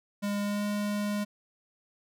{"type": "tone with pitch glide", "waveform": "square", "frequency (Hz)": [203.7, 206.4], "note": ["G#3", "G#3"], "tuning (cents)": [-33, -10], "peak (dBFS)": -29, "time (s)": [0.22, 1.25], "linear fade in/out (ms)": 20, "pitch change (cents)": 23, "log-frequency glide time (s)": [0.41, 0.64], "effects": []}